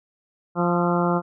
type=harmonic tone with a mistuned harmonic; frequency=174.61 Hz; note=F3; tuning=in tune; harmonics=1 / 2 / 3 / 4 / 5 / 6 / 7 / 8; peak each=-22 / -25 / -27 / -28 / -29 / -30 / -30 / -31 dBFS; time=0.55-1.22 s; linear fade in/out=50 ms; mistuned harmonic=8; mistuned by=-37 cents; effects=none